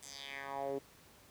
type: tone with band-pass filter sweep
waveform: 10% pulse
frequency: 138.4 Hz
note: C#3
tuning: 2 cents flat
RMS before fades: -42 dBFS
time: 0.02-0.79 s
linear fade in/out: 10 ms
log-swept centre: 8300 to 350 Hz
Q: 3
effects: pink hiss -61 dBFS RMS until 1.3 s + high-pass 60 Hz 12 dB/octave